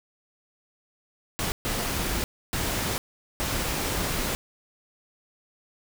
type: noise bursts at uneven times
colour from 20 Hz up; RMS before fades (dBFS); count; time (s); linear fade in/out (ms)
pink; -28; 4; 1.39-1.52 / 1.65-2.24 / 2.53-2.98 / 3.4-4.35; 0
effects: none